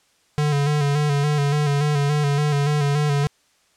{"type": "tone with vibrato", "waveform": "square", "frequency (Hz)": 145.6, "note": "D3", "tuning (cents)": -15, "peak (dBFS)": -18, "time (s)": [0.38, 3.27], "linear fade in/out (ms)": 0, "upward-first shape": "square", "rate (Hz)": 3.5, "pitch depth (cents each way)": 40, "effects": ["white hiss -61 dBFS RMS until 3.76 s", "low-pass 8000 Hz 12 dB/octave"]}